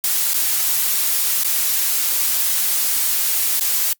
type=noise with dropouts; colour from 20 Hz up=blue; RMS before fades=-18 dBFS; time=0.04-3.93 s; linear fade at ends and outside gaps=1 ms; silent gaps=0.335-0.342 / 1.435-1.446 / 3.597-3.609 s; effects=noise-tail reverb RT60 0.1 s tail -25 dB re dry + Opus 48 kbps